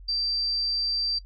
sine tone, 4689 Hz, D8, 4 cents flat, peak -24 dBFS, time 0.08-1.19 s, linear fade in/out 10 ms, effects noise-tail reverb RT60 0.1 s tail -21 dB re dry + added 45 Hz sine -42 dBFS peak until 1.25 s

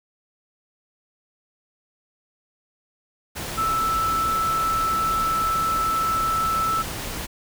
sine tone in noise, 1318.5 Hz, E6, in tune, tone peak -20 dBFS, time 3.57-6.83 s, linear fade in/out 20 ms, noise pink, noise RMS -31 dBFS, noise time 3.35-7.27 s, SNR +8 dB, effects none

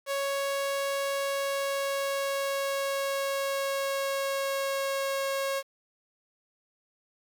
sawtooth tone with pitch glide, 554.4 to 546.5 Hz, C#5 to C#5, 0 to -25 cents, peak -24 dBFS, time 0.06-5.63 s, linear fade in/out 50 ms, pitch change -25 cents, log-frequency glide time 1.13-5.23 s, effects 9-bit

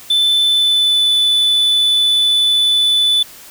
triangle tone with pitch glide, 3520 to 3488 Hz, A7 to A7, 0 to -16 cents, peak -9 dBFS, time 0.1-3.23 s, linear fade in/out 5 ms, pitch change -16 cents, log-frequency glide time 0.45-1.12 s, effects white hiss -38 dBFS RMS until 3.5 s

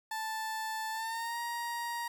30% pulse tone with pitch glide, 880 to 943.2 Hz, A5 to A#5, 0 to +20 cents, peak -32 dBFS, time 0.11-2.08 s, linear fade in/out 5 ms, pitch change +120 cents, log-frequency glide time 0.91-1.39 s, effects 10-bit

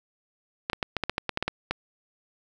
clicks, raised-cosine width 0.3 ms, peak -10 dBFS, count 12, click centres 0.699 / 0.732 / 0.828 / 0.967 / 1.037 / 1.096 / 1.181 / 1.293 / 1.374 / 1.426 / 1.48 / 1.71 s, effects 8-bit

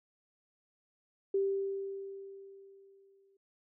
sine tone with exponential decay, 392 Hz, G4, in tune, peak -26 dBFS, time 1.34-3.37 s, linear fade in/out 5 ms, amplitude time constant 440 ms, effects none

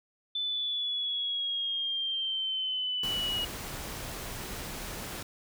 sine linear sweep, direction down, 3520 to 2894 Hz, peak -29 dBFS, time 0.35-3.45 s, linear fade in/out 5 ms
pink noise, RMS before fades -39 dBFS, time 3.03-5.23 s, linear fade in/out 5 ms
effects none

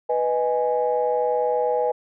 sine chord, G# minor, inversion first, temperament equal, 493.9 / 622.3 / 830.6 Hz, B4 / D#5 / G#5, 0 / 0 / 0 cents, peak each -21 / -25 / -24 dBFS, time 0.09-1.92 s, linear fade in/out 10 ms, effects tanh soft clip ceiling -10 dBFS

